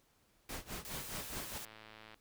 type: noise with tremolo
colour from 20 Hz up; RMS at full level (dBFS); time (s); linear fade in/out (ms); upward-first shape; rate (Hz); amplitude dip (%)
pink; -42; 0.49-1.58; 2; sine; 4.8; 90
type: noise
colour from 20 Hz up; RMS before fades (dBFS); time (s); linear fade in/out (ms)
white; -47; 0.85-1.65; 0
type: click train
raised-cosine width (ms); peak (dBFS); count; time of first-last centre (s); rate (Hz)
0.3; -37; 82; 1.4-2.143; 109
effects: pink hiss -72 dBFS RMS until 2.2 s